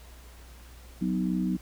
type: chord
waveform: sine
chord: B major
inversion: second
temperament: equal with one note detuned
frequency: 185 / 249.7 / 311.1 Hz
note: F#3 / B3 / D#4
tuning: 0 / +19 / 0 cents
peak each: -27 / -31 / -32 dBFS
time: 1.01-1.57 s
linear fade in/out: 10 ms
effects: added 60 Hz sine -47 dBFS peak until 1.61 s + pink hiss -54 dBFS RMS until 1.61 s